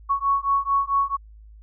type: beating tone pair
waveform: sine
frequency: 1108.7 / 1113.2 Hz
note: C#6 / C#6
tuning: 0 / +7 cents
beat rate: 4.5 Hz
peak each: -22 dBFS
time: 0.09-1.17 s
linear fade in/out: 20 ms
effects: added 53 Hz sine -43 dBFS peak until 1.62 s